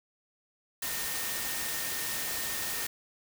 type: tone in noise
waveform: sine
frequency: 1832 Hz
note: A#6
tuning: 31 cents flat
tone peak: -42 dBFS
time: 0.82-2.87 s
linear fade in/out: 5 ms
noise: white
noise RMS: -34 dBFS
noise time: 0.82-2.87 s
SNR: -11 dB
effects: none